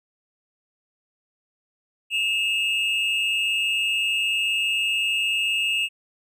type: tone pair together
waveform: triangle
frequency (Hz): 2621 / 2826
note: E7 / F7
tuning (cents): -11 / +20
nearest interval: minor second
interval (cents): 131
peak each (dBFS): -22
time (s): 2.1-5.89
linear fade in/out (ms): 50
effects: none